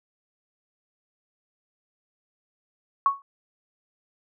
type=tone with exponential decay; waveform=sine; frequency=1108.7 Hz; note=C#6; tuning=in tune; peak=-13 dBFS; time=3.06-3.22 s; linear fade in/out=1 ms; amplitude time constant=34 ms; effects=none